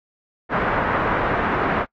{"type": "low-pass noise", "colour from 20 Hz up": "white", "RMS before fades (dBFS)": -21, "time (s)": [0.49, 1.86], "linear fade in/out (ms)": 50, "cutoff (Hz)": 1600, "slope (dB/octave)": 24, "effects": ["noise-tail reverb RT60 0.1 s tail -23 dB re dry", "AAC 48 kbps"]}